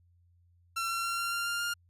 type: tone with pitch steps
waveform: sawtooth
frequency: 1354 / 1362.6 / 1371.3 / 1380.1 / 1388.9 / 1397.7 / 1406.6 Hz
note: E6 / F6 / F6 / F6 / F6 / F6 / F6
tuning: +46 / -43 / -32 / -21 / -10 / +1 / +12 cents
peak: -27 dBFS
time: 0.76-1.74 s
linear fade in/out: 10 ms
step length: 140 ms
effects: added 87 Hz sine -62 dBFS peak until 1.89 s + resampled to 32000 Hz